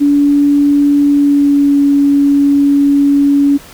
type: tone with pitch glide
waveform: sine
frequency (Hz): 286.8 to 282.9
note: D4 to C#4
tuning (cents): -41 to +35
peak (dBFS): -6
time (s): 0-3.58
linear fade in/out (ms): 20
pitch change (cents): -24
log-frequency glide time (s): 1.03-1.84
effects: pink hiss -36 dBFS RMS until 3.73 s